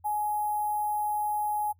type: tone with sample-and-hold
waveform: sine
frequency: 839 Hz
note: G#5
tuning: 17 cents sharp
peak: -26 dBFS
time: 0.04-1.73 s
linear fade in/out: 20 ms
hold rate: 11025 Hz
effects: noise-tail reverb RT60 0.1 s tail -24 dB re dry + added 87 Hz sine -59 dBFS peak until 1.79 s